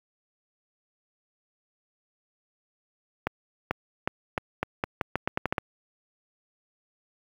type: accelerating click train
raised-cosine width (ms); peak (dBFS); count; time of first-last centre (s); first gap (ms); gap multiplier
0.5; -10; 13; 3.27-5.582; 440; 0.83
effects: high-pass 60 Hz 12 dB/octave + 8-bit